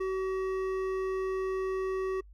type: tone with hard clipping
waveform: triangle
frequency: 379.1 Hz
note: F#4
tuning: 42 cents sharp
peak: -31 dBFS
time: 0-2.21 s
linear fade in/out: 10 ms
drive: 14 dB
effects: noise-tail reverb RT60 0.1 s tail -26 dB re dry + added 50 Hz sine -50 dBFS peak until 2.33 s